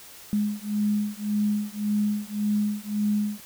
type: beating tone pair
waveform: sine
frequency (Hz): 207.7 / 209.5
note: G#3 / G#3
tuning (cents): 0 / +15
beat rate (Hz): 1.8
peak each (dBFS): -26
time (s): 0.33-3.4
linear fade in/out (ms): 0
effects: white hiss -46 dBFS RMS until 3.45 s